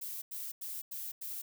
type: noise bursts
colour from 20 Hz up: violet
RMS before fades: -41 dBFS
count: 5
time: 0.01-1.42 s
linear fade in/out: 10 ms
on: 210 ms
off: 90 ms
effects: none